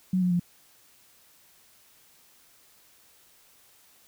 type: tone with pitch steps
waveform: sine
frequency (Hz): 185 / 180.05 / 175.22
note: F#3 / F#3 / F3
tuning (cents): 0 / -47 / +6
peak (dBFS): -21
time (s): 0.13-0.397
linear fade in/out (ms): 5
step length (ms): 89
effects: white hiss -59 dBFS RMS until 4.07 s